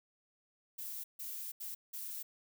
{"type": "noise bursts at uneven times", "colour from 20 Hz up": "violet", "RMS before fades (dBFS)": -43, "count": 4, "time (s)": [[0.78, 1.04], [1.19, 1.52], [1.6, 1.75], [1.93, 2.23]], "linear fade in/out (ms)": 10, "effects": []}